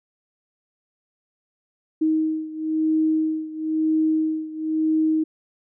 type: beating tone pair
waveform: sine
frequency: 314.4 / 315.4 Hz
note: D#4 / D#4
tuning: +18 / +24 cents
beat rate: 1 Hz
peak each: -21 / -24 dBFS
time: 2.01-5.24 s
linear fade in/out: 10 ms
effects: none